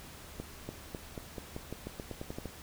accelerating click train, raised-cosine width 2 ms, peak -25 dBFS, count 14, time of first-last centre 0.4-2.457 s, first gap 290 ms, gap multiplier 0.89, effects added 75 Hz sine -56 dBFS peak until 2.62 s + pink hiss -50 dBFS RMS until 2.62 s

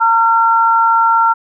sine tone pair together, 913 / 1368 Hz, A#5 / F6, -36 / -36 cents, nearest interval perfect fifth, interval 700 cents, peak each -11 dBFS, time 0-1.34 s, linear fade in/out 20 ms, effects none

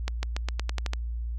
accelerating click train, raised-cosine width 0.2 ms, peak -13 dBFS, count 9, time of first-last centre 0.08-0.934 s, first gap 150 ms, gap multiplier 0.9, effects added 58 Hz sine -29 dBFS peak until 1.38 s

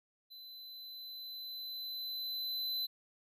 square tone with level ramp, 4026 Hz, B7, 33 cents sharp, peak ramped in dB -50 to -34 dBFS, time 0.3-2.87 s, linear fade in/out 20 ms, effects none

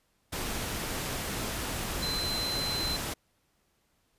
sine tone in noise, 4071 Hz, C8, 48 cents flat, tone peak -31 dBFS, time 2.02-2.97 s, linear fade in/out 10 ms, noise pink, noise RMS -34 dBFS, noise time 0.32-3.14 s, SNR 0 dB, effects pink hiss -72 dBFS RMS until 4.18 s + resampled to 32000 Hz

